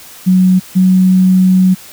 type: tone pair in turn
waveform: sine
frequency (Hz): 185 / 185.87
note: F#3 / F#3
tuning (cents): 0 / +8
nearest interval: unison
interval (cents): 8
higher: second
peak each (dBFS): -5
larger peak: neither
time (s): 0.26-0.6 / 0.75-1.75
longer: second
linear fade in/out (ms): 20
effects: white hiss -35 dBFS RMS until 1.92 s